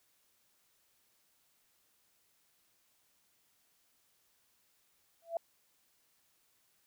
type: tone with exponential growth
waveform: sine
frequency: 670 Hz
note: E5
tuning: 28 cents sharp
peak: -28 dBFS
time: 5.22-5.37 s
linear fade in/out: 2 ms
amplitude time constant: 31 ms
effects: white hiss -73 dBFS RMS until 6.86 s